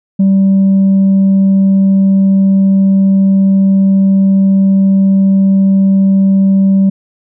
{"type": "tone", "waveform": "sine", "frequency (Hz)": 193.9, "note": "G3", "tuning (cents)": -19, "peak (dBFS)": -3, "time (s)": [0.19, 6.9], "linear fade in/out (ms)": 10, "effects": ["tanh soft clip ceiling -4 dBFS"]}